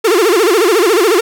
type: tone with vibrato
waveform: 45% pulse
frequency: 396.7 Hz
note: G4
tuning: 21 cents sharp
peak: -8 dBFS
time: 0.04-1.21 s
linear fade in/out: 10 ms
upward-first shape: sine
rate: 14 Hz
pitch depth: 270 cents each way
effects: 7-bit